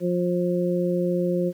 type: harmonic tone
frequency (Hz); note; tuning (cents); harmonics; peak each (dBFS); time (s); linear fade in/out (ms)
177.2; F3; +25; 1 / 2 / 3; -24 / -25 / -26; 0-1.53; 50
effects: 9-bit